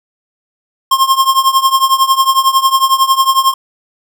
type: tone with tremolo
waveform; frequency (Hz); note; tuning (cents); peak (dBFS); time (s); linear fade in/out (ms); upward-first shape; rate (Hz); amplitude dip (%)
square; 1067; C6; +34; -5; 0.91-3.54; 5; triangle; 11; 90
effects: none